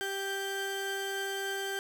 30% pulse tone pair together, 392 / 1571.4 Hz, G4 / G6, 0 / +4 cents, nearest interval 2 octaves, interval 2404 cents, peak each -33 / -33 dBFS, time 0.01-1.79 s, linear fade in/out 0 ms, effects none

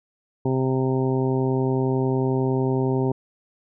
harmonic tone, 131 Hz, C3, 2 cents sharp, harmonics 1 / 2 / 3 / 4 / 5 / 6 / 7, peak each -23 / -25 / -24 / -34 / -36 / -36 / -34 dBFS, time 0.45-3.12 s, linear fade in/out 5 ms, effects none

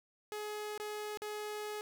sawtooth tone with dropouts, 421.5 Hz, G#4, 26 cents sharp, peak -35 dBFS, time 0.32-1.81 s, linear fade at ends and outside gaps 0 ms, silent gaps 0.777-0.799 / 1.173-1.219 s, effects none

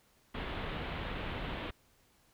pink low-pass noise, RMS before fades -39 dBFS, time 0.34-1.71 s, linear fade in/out 10 ms, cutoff 3600 Hz, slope 48 dB/octave, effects pink hiss -68 dBFS RMS until 2.33 s

